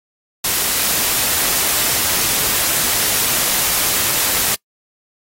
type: noise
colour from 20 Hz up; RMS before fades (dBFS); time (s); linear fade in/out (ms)
white; -17; 0.44-4.55; 5
effects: noise-tail reverb RT60 0.1 s tail -24 dB re dry + AAC 48 kbps